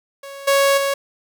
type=tone with level steps; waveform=sawtooth; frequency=554.4 Hz; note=C#5; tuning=in tune; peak=-29 / -9 / -14 dBFS; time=0.23-0.94 s; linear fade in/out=5 ms; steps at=0.47 / 0.77 s; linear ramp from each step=10 ms; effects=none